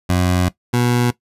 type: tone pair in turn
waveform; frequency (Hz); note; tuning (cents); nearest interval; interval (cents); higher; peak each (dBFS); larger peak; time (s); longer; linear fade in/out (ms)
20% pulse; 90.1 / 121.6; F#2 / B2; -45 / -26; perfect fourth; 519; second; -9; neither; 0.09-0.49 / 0.73-1.11; first; 10
effects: noise-tail reverb RT60 0.1 s tail -17 dB re dry + resampled to 32000 Hz